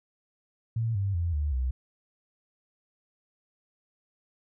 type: tone with pitch steps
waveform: sine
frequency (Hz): 113.9 / 98.58 / 85.33 / 73.86 / 63.92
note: A#2 / G2 / F2 / D2 / C2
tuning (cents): -40 / +10 / -40 / +10 / -40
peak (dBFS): -25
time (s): 0.76-1.71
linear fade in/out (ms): 5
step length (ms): 190
effects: none